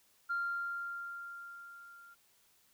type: tone with level ramp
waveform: sine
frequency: 1391 Hz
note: F6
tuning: 7 cents flat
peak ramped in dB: -30 to -54 dBFS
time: 0.29-2.15 s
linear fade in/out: 20 ms
effects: tanh soft clip ceiling -28 dBFS + white hiss -69 dBFS RMS until 2.73 s